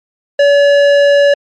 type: tone with tanh clipping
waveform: sine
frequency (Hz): 570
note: C#5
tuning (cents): +48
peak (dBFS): -7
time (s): 0.39-1.34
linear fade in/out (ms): 5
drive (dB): 14
effects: MP3 64 kbps